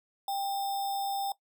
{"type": "tone with sample-and-hold", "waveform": "sine", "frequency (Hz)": 792, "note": "G5", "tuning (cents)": 18, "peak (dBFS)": -29, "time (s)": [0.28, 1.32], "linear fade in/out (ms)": 2, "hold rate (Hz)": 4410, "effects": ["noise-tail reverb RT60 0.1 s tail -18 dB re dry"]}